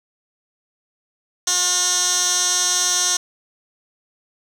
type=tone with band-pass filter; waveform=15% pulse; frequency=359.7 Hz; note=F#4; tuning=49 cents flat; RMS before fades=-19 dBFS; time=1.47-3.17 s; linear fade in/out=5 ms; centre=6100 Hz; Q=2.8; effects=7-bit